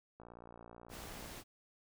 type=click train; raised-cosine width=1 ms; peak=-39 dBFS; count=63; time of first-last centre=0.2-1.26 s; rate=58.5 Hz
type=noise; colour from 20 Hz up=pink; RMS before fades=-49 dBFS; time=0.89-1.44 s; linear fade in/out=50 ms
effects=none